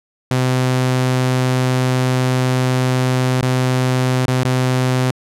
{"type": "tone with dropouts", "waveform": "sawtooth", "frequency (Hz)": 128, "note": "C3", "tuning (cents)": -38, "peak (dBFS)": -10, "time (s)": [0.31, 5.11], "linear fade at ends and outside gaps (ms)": 2, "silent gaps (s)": [[3.412, 3.426], [4.259, 4.281], [4.434, 4.449]], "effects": ["low-pass 11000 Hz 12 dB/octave"]}